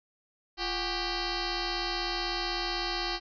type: tone with frequency modulation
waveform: sine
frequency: 1968 Hz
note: B6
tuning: 7 cents flat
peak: -29 dBFS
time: 0.57-3.2 s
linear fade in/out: 50 ms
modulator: 386 Hz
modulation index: 7.7
effects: none